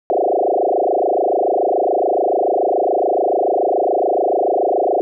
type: tone with frequency modulation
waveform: sine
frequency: 554.4 Hz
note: C#5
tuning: in tune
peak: -13 dBFS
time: 0.1-5.01 s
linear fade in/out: 0 ms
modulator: 27 Hz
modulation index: 7.4
effects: none